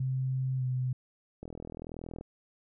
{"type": "tone with pitch glide", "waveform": "sine", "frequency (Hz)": [130.81, 127.6], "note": ["C3", "C3"], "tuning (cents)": [0, -43], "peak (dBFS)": -28, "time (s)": [0, 0.93], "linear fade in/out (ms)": 5, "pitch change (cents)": -43, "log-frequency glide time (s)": [0.57, 0.63]}
{"type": "click train", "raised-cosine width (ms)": 2, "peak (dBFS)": -28, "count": 33, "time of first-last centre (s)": [1.43, 2.21], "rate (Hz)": 41}
{"effects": []}